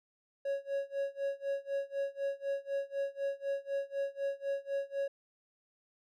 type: tone with tremolo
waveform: triangle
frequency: 554.4 Hz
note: C#5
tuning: in tune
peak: -28 dBFS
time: 0.45-5.08 s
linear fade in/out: 5 ms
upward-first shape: sine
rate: 4 Hz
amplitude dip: 95%
effects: none